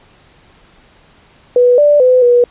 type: tone with pitch steps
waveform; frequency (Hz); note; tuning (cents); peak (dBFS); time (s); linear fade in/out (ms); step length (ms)
sine; 491.7 / 587 / 506 / 484.9; B4 / D5 / B4 / B4; -8 / -1 / +42 / -32; -5; 1.56-2.44; 2; 220
effects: pink hiss -47 dBFS RMS until 2.5 s + resampled to 8000 Hz